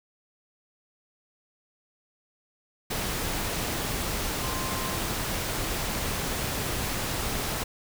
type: tone in noise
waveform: sine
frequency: 1046.5 Hz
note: C6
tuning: in tune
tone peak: -36 dBFS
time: 4.42-4.97 s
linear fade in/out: 10 ms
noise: pink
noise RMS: -30 dBFS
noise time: 2.9-7.64 s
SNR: -9 dB
effects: none